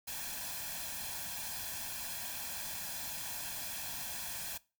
white noise with comb filter, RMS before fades -41 dBFS, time 0.07-4.58 s, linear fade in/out 10 ms, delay 1.2 ms, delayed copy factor +0.7, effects noise-tail reverb RT60 0.3 s tail -21 dB re dry

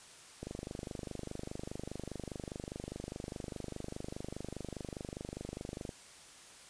click train, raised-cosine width 2 ms, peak -27 dBFS, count 137, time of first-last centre 0.43-5.892 s, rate 24.9 Hz, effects white hiss -55 dBFS RMS until 6.69 s + resampled to 22050 Hz

